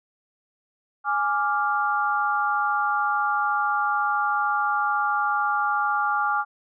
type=chord; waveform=sine; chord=D diminished; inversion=second; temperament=equal; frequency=830.6 / 1174.7 / 1396.9 Hz; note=Ab5 / D6 / F6; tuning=0 / 0 / 0 cents; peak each=-25 dBFS; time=1.04-6.45 s; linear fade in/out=50 ms; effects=none